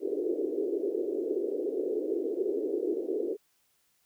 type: band-pass noise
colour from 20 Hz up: white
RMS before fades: -31 dBFS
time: 0-3.37 s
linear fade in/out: 50 ms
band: 330 to 440 Hz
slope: 48 dB/octave
effects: white hiss -71 dBFS RMS until 4.05 s